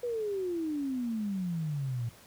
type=exponential sweep; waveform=sine; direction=down; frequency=493.9 to 114.2 Hz; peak=-30 dBFS; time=0.03-2.09 s; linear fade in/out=5 ms; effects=pink hiss -55 dBFS RMS until 2.26 s + high-pass 60 Hz 12 dB/octave